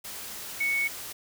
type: tone in noise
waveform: sine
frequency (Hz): 2218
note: C#7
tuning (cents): 0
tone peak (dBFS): -24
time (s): 0.6-0.88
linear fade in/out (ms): 10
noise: white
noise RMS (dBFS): -39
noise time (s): 0.04-1.13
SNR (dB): +12
effects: none